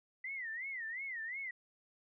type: tone with vibrato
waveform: sine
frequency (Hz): 1975.5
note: B6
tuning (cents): 0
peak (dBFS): -39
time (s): 0.24-1.51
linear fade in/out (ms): 5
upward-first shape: sine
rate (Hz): 2.8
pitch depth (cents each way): 190
effects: none